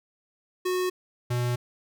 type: tone pair in turn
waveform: square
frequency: 366.1 / 122.17 Hz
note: F#4 / B2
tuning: -18 / -18 cents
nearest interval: octave + perfect fifth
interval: 1900 cents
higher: first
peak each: -25 dBFS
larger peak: neither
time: 0.65-0.9 / 1.3-1.56 s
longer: second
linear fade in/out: 10 ms
effects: none